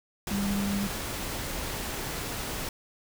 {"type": "tone in noise", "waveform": "sine", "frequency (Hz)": 199.9, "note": "G3", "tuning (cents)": 34, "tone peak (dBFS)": -27, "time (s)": [0.31, 0.87], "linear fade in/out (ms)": 2, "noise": "pink", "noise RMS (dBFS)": -34, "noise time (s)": [0.27, 2.69], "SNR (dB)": 4, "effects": []}